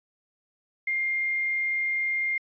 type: tone with quantisation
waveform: sine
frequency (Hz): 2114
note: C7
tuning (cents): +17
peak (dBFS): -24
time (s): 0.87-2.38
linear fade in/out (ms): 5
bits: 9
effects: resampled to 11025 Hz